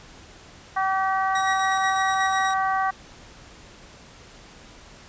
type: harmonic tone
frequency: 383.1 Hz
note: G4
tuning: 40 cents flat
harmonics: 2 / 3 / 4 / 5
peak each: -23 / -25 / -30 / -32 dBFS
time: 0.76-2.91 s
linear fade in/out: 10 ms
type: tone with tremolo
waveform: sawtooth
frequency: 1910 Hz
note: A#6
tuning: 42 cents sharp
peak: -22 dBFS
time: 1.35-2.54 s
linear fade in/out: 5 ms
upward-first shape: square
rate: 8.2 Hz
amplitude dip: 35%
effects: pink hiss -47 dBFS RMS until 5.08 s + resampled to 16000 Hz